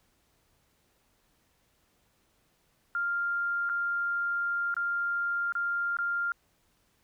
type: tone with dropouts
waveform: sine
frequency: 1397 Hz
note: F6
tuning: in tune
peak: -27 dBFS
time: 2.95-6.32 s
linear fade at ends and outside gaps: 1 ms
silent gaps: 3.692-3.697 / 4.742-4.766 / 5.523-5.552 / 5.969-5.987 s
effects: pink hiss -70 dBFS RMS until 7.03 s